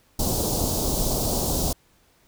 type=band-stop noise; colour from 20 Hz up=pink; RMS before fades=-24 dBFS; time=0.19-1.73 s; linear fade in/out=5 ms; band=830 to 4400 Hz; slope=24 dB/octave; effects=pink hiss -61 dBFS RMS until 2.27 s